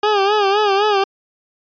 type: tone with vibrato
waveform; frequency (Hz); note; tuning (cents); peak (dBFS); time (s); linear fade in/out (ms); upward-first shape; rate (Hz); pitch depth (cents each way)
20% pulse; 407.3; G#4; -34; -8; 0.03-1.04; 5; sine; 3.9; 87
effects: resampled to 11025 Hz